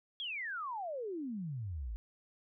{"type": "exponential sweep", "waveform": "sine", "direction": "down", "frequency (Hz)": [3400, 49.59], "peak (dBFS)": -37, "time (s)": [0.2, 1.96], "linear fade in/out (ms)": 0, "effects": []}